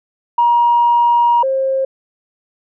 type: tone pair in turn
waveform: sine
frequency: 950 / 533.2 Hz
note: A#5 / C5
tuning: +33 / +33 cents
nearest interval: minor seventh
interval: 1000 cents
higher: first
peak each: -8 / -13 dBFS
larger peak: first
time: 0.38-1.43 / 1.43-1.85 s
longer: first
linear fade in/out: 5 ms
effects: tanh soft clip ceiling -4 dBFS